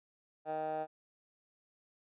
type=tone with band-pass filter; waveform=15% pulse; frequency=155.9 Hz; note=D#3; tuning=4 cents sharp; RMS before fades=-37 dBFS; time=0.45-0.87 s; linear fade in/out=50 ms; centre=740 Hz; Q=5.7; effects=resampled to 8000 Hz